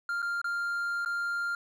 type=tone with dropouts; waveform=triangle; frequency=1396.9 Hz; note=F6; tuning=in tune; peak=-27 dBFS; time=0.09-1.55 s; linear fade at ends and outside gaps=2 ms; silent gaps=0.22-0.226 / 0.416-0.443 / 1.049-1.059 s; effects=none